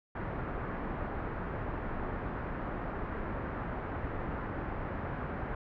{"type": "low-pass noise", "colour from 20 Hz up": "pink", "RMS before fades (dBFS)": -37, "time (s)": [0.15, 5.55], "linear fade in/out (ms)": 5, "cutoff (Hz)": 1700, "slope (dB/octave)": 24, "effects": []}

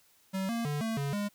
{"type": "tone with pitch steps", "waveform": "square", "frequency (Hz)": [191.1, 232.2, 146.8, 224.2, 140.7, 204.8], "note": ["G3", "A#3", "D3", "A3", "C#3", "G#3"], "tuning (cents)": [-44, -7, 0, 33, 26, -24], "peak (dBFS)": -31, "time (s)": [0.33, 1.29], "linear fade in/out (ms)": 20, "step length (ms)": 160, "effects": ["white hiss -65 dBFS RMS until 1.34 s"]}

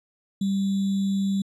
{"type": "tone with sample-and-hold", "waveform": "sine", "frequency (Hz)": 196, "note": "G3", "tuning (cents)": 0, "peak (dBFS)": -21, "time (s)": [0.41, 1.42], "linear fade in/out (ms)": 5, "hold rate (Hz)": 3675, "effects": ["resampled to 24000 Hz"]}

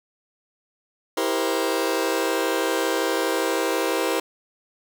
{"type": "chord", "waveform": "sawtooth", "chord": "C dominant seventh", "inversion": "first", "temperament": "just", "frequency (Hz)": [327, 392.4, 470.9, 523.3], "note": ["E4", "G4", "Bb4", "C5"], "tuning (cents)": [-14, 2, 18, 0], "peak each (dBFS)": -23, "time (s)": [1.17, 4.2], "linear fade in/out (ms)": 5, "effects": []}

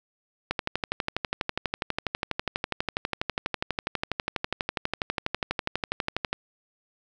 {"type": "click train", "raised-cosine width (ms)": 0.3, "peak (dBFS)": -10, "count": 72, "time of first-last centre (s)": [0.51, 6.33], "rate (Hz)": 12.2, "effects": []}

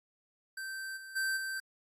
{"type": "tone with level steps", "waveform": "square", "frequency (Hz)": 1557, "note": "G6", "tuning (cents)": -12, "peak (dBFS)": [-39, -46, -31, -36], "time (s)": [0.57, 1.6], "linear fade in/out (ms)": 5, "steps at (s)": [0.96, 1.15, 1.36], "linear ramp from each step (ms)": 20, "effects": ["AAC 48 kbps"]}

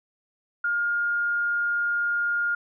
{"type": "tone", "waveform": "sine", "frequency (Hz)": 1416, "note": "F6", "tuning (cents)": 23, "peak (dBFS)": -22, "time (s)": [0.64, 2.55], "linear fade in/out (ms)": 5, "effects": []}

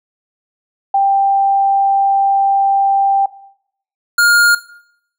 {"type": "tone pair in turn", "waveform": ["sine", "square"], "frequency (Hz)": [788, 1417.1], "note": ["G5", "F6"], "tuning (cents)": [9, 25], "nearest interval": "minor seventh", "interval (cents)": 1016, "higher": "second", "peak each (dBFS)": -9, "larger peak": "neither", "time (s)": [[0.94, 3.26], [4.18, 4.55]], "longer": "first", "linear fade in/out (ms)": 5, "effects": ["noise-tail reverb RT60 0.7 s tail -18 dB re dry"]}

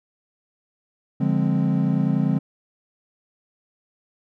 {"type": "chord", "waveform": "triangle", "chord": "D half-diminished seventh", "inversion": "none", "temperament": "equal with one note detuned", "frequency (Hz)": [146.83, 176.75, 207.7, 261.6], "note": ["D3", "F3", "Ab3", "C4"], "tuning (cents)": [0, 21, 0, 0], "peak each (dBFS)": [-21, -21, -22, -23], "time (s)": [1.2, 2.39], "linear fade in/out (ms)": 10, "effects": []}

